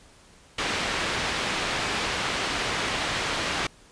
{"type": "low-pass noise", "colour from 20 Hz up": "white", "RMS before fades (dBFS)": -28, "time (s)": [0.58, 3.67], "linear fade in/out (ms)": 5, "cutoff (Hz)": 3100, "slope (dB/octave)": 12, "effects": ["pink hiss -54 dBFS RMS until 3.91 s", "resampled to 22050 Hz"]}